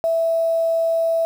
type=tone with quantisation; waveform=sine; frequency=659.3 Hz; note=E5; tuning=in tune; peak=-16 dBFS; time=0.04-1.25 s; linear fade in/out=0 ms; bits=7; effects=none